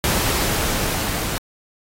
pink noise with level ramp, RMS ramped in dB -19 to -26 dBFS, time 0.04-1.38 s, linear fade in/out 0 ms, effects AAC 48 kbps

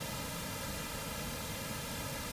pink noise with comb filter, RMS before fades -40 dBFS, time 0-2.32 s, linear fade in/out 10 ms, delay 2.7 ms, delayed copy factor -0.8, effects resampled to 32000 Hz

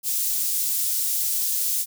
white high-pass noise, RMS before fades -24 dBFS, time 0.03-1.86 s, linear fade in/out 50 ms, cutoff 6200 Hz, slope 12 dB/octave, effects none

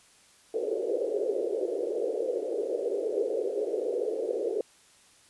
pink band-pass noise, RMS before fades -30 dBFS, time 0.54-4.61 s, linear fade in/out 2 ms, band 390 to 520 Hz, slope 48 dB/octave, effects white hiss -59 dBFS RMS until 5.29 s + resampled to 24000 Hz

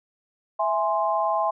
sine chord, E augmented, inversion none, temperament equal, 659.3 / 830.6 / 1046.5 Hz, E5 / G#5 / B#5, 0 / 0 / 0 cents, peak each -25 dBFS, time 0.59-1.51 s, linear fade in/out 10 ms, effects none

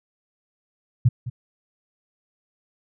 sine tone with echo, 121.8 Hz, B2, 24 cents flat, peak -11 dBFS, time 1.05-1.09 s, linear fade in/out 10 ms, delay 210 ms, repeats 1, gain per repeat -15 dB, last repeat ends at 1.3 s, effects none

